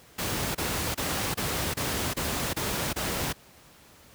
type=noise bursts; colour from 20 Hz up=pink; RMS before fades=-29 dBFS; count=8; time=0.18-3.329 s; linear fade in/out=10 ms; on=370 ms; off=27 ms; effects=pink hiss -54 dBFS RMS until 4.14 s + high-pass 60 Hz 12 dB/octave